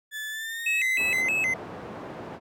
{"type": "tone with pitch glide", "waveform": "35% pulse", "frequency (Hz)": [1738, 1984.9], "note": ["A6", "B6"], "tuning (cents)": [-22, 8], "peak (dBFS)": -30, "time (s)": [0.11, 1.24], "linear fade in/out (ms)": 50, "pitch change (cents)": 230, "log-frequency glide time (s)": [0.3, 1]}
{"type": "tone with vibrato", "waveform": "triangle", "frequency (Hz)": 2306, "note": "D7", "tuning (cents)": -32, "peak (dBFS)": -21, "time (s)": [0.66, 1.54], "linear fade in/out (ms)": 5, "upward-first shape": "square", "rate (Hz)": 3.2, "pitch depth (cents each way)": 200}
{"type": "band-pass noise", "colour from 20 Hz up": "white", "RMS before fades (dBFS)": -39, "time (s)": [0.96, 2.4], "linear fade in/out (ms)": 50, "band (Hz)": [100, 750], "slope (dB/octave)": 12}
{"effects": []}